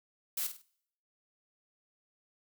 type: noise with echo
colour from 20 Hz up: blue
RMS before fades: -34 dBFS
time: 0.37-0.47 s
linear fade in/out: 5 ms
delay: 50 ms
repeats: 3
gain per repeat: -9 dB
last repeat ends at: 0.62 s
effects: noise-tail reverb RT60 0.7 s tail -24 dB re dry